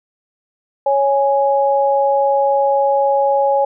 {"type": "tone pair together", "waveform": "sine", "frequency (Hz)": [554.4, 830.6], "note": ["C#5", "G#5"], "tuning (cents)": [0, 0], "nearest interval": "perfect fifth", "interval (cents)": 700, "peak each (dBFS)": [-14, -15], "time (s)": [0.86, 3.65], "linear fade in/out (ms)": 5, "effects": []}